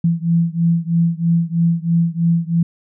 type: beating tone pair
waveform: sine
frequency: 166.8 / 169.9 Hz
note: E3 / F3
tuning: +21 / -47 cents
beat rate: 3.1 Hz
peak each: -16 / -17 dBFS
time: 0.04-2.63 s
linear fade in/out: 5 ms
effects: none